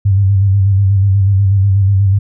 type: tone with vibrato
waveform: sine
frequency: 98 Hz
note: G2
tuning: in tune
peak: -7 dBFS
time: 0.05-2.19 s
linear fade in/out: 10 ms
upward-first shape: square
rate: 8.2 Hz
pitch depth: 43 cents each way
effects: none